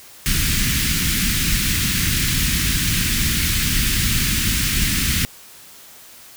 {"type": "band-stop noise", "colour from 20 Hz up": "pink", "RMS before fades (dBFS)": -19, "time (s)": [0.26, 5.25], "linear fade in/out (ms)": 0, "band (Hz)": [250, 1700], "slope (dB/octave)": 24, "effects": ["white hiss -43 dBFS RMS until 6.36 s"]}